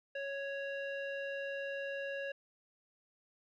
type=tone with low-pass filter; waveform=square; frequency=554.4 Hz; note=C#5; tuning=in tune; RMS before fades=-40 dBFS; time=0.15-2.32 s; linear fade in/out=5 ms; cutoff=2300 Hz; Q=7.6; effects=none